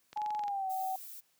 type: click train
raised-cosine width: 0.2 ms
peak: -30 dBFS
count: 9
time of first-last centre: 0.13-0.481 s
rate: 22.8 Hz
type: tone with pitch glide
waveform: sine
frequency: 845 to 757.2 Hz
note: G#5 to F#5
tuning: +30 to +40 cents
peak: -32 dBFS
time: 0.16-0.96 s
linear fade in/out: 5 ms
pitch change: -190 cents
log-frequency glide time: 0.38-0.68 s
type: noise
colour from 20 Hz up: violet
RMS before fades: -47 dBFS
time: 0.69-1.21 s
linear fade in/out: 20 ms
effects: white hiss -72 dBFS RMS until 1.39 s + high-pass 100 Hz 12 dB/octave